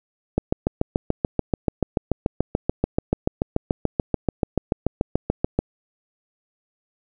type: click train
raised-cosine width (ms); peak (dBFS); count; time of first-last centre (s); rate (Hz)
2; -5; 37; 0.38-5.59; 6.91
effects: none